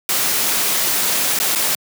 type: noise with dropouts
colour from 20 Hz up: white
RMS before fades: -18 dBFS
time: 0.09-1.75 s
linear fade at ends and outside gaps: 1 ms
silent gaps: 1.389-1.4 / 1.551-1.558 s
effects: high-pass 150 Hz 12 dB/octave